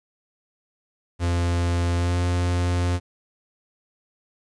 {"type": "tone with pitch glide", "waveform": "45% pulse", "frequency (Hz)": [86.6, 88.27], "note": ["F2", "F2"], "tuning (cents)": [-14, 19], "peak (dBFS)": -20, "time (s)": [1.19, 3], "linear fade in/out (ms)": 50, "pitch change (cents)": 33, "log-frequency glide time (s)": [1.96, 2.17], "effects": ["resampled to 22050 Hz", "10-bit"]}